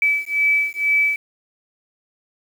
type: beating tone pair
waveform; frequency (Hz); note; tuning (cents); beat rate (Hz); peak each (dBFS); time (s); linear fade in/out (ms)
sine; 2300 / 2302.1; D7 / D7; -37 / -35; 2.1; -19; 0.02-1.16; 2
effects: 7-bit